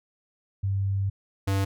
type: tone pair in turn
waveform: sine / square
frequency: 98 / 97.64 Hz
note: G2 / G2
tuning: 0 / -6 cents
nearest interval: unison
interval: 6 cents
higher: first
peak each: -23 dBFS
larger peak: neither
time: 0.63-1.1 / 1.47-1.65 s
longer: first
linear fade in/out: 10 ms
effects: none